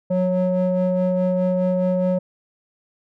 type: ring-modulated tone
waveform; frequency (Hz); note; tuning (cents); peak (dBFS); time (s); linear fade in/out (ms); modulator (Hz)
triangle; 184.2; F#3; -7; -12; 0.1-2.19; 10; 366
effects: none